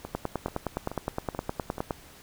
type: two click trains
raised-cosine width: 1 ms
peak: -21 / -14 dBFS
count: 5 / 18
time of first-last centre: 0.05-1.782 / 0.15-1.908 s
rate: 2.31 / 9.67 Hz
effects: pink hiss -51 dBFS RMS until 2.22 s